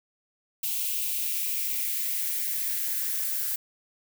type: noise with high-pass filter sweep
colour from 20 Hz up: violet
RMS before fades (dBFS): -29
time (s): 0.63-3.56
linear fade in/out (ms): 5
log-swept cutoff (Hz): 2800 to 1500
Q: 3.3
effects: none